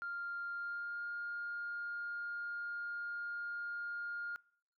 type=tone with pitch glide; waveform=sine; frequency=1396.9 to 1413.9 Hz; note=F6 to F6; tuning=0 to +21 cents; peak=-38 dBFS; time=0.02-4.36 s; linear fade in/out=0 ms; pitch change=+21 cents; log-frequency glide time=0.54-1.05 s; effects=noise-tail reverb RT60 0.6 s tail -24 dB re dry + tanh soft clip ceiling -34 dBFS